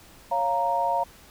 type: chord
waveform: sine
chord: Bb minor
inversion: first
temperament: equal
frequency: 554.4 / 698.5 / 932.3 Hz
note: Db5 / F5 / Bb5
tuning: 0 / 0 / 0 cents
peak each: -30 / -26 / -24 dBFS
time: 0.31-1.04 s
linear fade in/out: 10 ms
effects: pink hiss -51 dBFS RMS until 1.3 s